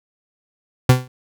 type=tone with exponential decay; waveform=40% pulse; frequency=127.1 Hz; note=C3; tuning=50 cents flat; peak=-4 dBFS; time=0.89-1.08 s; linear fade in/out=5 ms; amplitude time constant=41 ms; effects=none